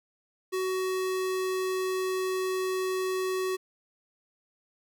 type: tone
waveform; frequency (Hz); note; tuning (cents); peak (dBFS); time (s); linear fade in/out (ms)
square; 374.1; F#4; +19; -28; 0.52-3.57; 20
effects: 10-bit